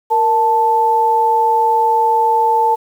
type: tone pair together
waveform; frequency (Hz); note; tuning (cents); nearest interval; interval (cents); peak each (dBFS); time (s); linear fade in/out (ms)
sine; 466.2 / 880; A#4 / A5; 0 / 0; major seventh; 1100; -18 / -11; 0.1-2.76; 20
effects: 7-bit